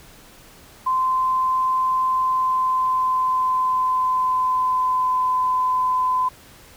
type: tone with pitch glide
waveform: sine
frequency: 1034 to 1016.2 Hz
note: C6 to B5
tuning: -21 to +49 cents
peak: -17 dBFS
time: 0.86-6.29 s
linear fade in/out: 10 ms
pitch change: -30 cents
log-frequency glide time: 2.13-5.27 s
effects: pink hiss -47 dBFS RMS until 6.76 s